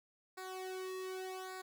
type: tone with flanger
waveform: sawtooth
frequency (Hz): 374.2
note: F#4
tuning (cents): +20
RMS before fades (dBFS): -44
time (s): 0.37-1.62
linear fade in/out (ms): 10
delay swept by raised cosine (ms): 0.33 to 1.33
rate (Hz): 0.85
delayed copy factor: -0.85
effects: none